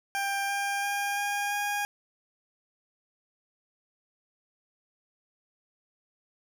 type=tone with pitch steps; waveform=20% pulse; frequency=794 / 800 / 806 / 812.1 / 818.2 Hz; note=G5 / G5 / G5 / G#5 / G#5; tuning=+22 / +35 / +48 / -39 / -26 cents; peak=-23 dBFS; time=0.15-1.85 s; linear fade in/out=0 ms; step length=340 ms; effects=none